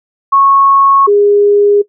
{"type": "tone pair in turn", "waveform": "sine", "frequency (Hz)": [1100, 409.1], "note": ["C#6", "G#4"], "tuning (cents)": [-14, -26], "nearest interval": "octave + perfect fourth", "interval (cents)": 1712, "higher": "first", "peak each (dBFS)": -5, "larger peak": "neither", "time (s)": [[0.32, 1.07], [1.07, 1.82]], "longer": "neither", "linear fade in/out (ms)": 10, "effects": ["noise-tail reverb RT60 0.1 s tail -17 dB re dry"]}